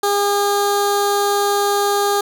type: tone with notch filter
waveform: 15% pulse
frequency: 405.5 Hz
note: G#4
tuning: 41 cents flat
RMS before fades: -17 dBFS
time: 0.03-2.21 s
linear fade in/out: 5 ms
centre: 2100 Hz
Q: 1.3
effects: none